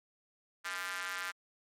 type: tone with high-pass filter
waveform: square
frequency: 92.5 Hz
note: F#2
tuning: in tune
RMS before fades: -39 dBFS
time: 0.64-1.32 s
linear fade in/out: 20 ms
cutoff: 1500 Hz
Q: 2.7
effects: MP3 64 kbps